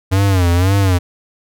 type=tone with vibrato; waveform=square; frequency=92.6 Hz; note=F#2; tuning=2 cents sharp; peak=-11 dBFS; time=0.11-0.99 s; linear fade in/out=20 ms; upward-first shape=sine; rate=1.9 Hz; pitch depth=130 cents each way; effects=none